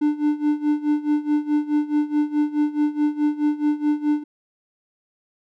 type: tone with tremolo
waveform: triangle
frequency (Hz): 297.5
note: D4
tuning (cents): +22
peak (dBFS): -13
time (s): 0.01-4.24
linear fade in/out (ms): 10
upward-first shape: sine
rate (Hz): 4.7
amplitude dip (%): 85
effects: none